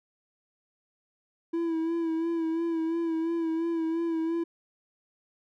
triangle tone with vibrato, 329.6 Hz, E4, in tune, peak -24 dBFS, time 1.53-4.44 s, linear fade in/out 10 ms, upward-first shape sine, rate 2.9 Hz, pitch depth 40 cents each way, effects none

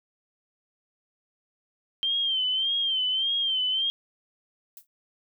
sine tone with vibrato, 3136 Hz, G7, in tune, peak -23 dBFS, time 2.03-3.9 s, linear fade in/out 0 ms, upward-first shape sine, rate 1.7 Hz, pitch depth 75 cents each way
violet noise with exponential decay, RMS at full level -40 dBFS, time 4.77-4.87 s, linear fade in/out 1 ms, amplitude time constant 21 ms
effects none

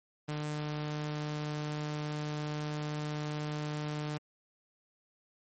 sawtooth tone, 150.2 Hz, D3, 39 cents sharp, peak -30 dBFS, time 0.28-4.18 s, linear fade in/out 10 ms, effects MP3 32 kbps

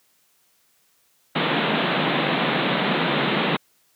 pink band-pass noise, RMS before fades -22 dBFS, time 1.35-3.57 s, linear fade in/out 10 ms, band 140 to 3900 Hz, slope 96 dB/octave, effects white hiss -63 dBFS RMS until 3.95 s + high-pass 80 Hz 12 dB/octave

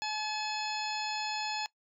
harmonic tone, 856 Hz, A5, 48 cents flat, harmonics 1 / 2 / 3 / 4 / 5 / 6 / 8, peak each -36 / -42 / -40 / -45 / -40 / -42 / -47 dBFS, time 0.02-1.66 s, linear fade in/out 0 ms, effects noise-tail reverb RT60 0.1 s tail -21 dB re dry

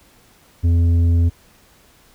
sine tone with tanh clipping, 85 Hz, F2, 46 cents flat, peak -13 dBFS, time 0.63-1.3 s, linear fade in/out 20 ms, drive 7 dB, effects pink hiss -52 dBFS RMS until 2.14 s

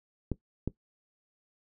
clicks, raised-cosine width 3 ms, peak -17 dBFS, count 2, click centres 0.317 / 0.676 s, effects noise-tail reverb RT60 0.1 s tail -17 dB re dry

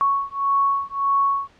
sine beating tone pair, 1108.7 / 1110.4 Hz, C#6 / C#6, 0 / +3 cents, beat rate 1.7 Hz, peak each -21 dBFS, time 0.01-1.48 s, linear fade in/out 0 ms, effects pink hiss -54 dBFS RMS until 1.59 s + low-pass 4000 Hz 12 dB/octave

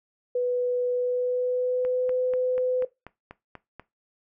sine tone with pitch glide, 493.9 to 505.7 Hz, B4 to B4, 0 to +41 cents, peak -22 dBFS, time 0.35-2.85 s, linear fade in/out 5 ms, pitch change +41 cents, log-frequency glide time 0.92-2.16 s
click train, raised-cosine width 0.5 ms, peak -25 dBFS, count 9, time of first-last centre 1.85-3.796 s, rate 4.11 Hz
effects noise-tail reverb RT60 0.2 s tail -18 dB re dry

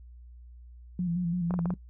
sine tone with vibrato, 174.5 Hz, F3, 1 cent flat, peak -26 dBFS, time 0.99-1.74 s, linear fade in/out 2 ms, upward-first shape square, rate 5.9 Hz, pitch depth 48 cents each way
clicks, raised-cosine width 1 ms, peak -21 dBFS, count 5, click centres 1.508 / 1.54 / 1.591 / 1.657 / 1.705 s
effects noise-tail reverb RT60 0.1 s tail -20 dB re dry + added 60 Hz sine -46 dBFS peak until 1.89 s

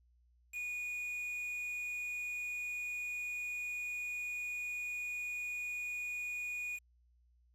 triangle tone with quantisation, 2458 Hz, D#7, 22 cents flat, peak -36 dBFS, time 0.52-6.8 s, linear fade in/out 50 ms, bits 8, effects added 60 Hz sine -66 dBFS peak until 7.54 s + low-pass 12000 Hz 12 dB/octave

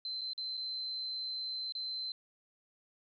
sine tone with dropouts, 4082 Hz, C8, 44 cents flat, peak -36 dBFS, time 0.05-2.12 s, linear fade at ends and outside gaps 2 ms, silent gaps 0.211-0.215 / 0.334-0.378 / 0.571-0.575 / 1.723-1.751 s, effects none

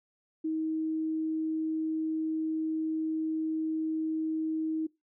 sine tone, 316.8 Hz, D#4, 31 cents sharp, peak -28 dBFS, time 0.44-4.87 s, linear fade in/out 10 ms, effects noise-tail reverb RT60 0.2 s tail -21 dB re dry

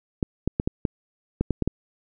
clicks, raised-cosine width 3 ms, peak -9 dBFS, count 9, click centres 0.228 / 0.476 / 0.599 / 0.675 / 0.852 / 1.41 / 1.507 / 1.623 / 1.676 s, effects none

